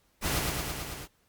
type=noise with echo; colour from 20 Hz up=pink; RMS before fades=-29 dBFS; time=0.21-0.42 s; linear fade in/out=50 ms; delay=110 ms; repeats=6; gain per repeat=-2 dB; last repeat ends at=1.08 s; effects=pink hiss -69 dBFS RMS until 1.28 s + Opus 48 kbps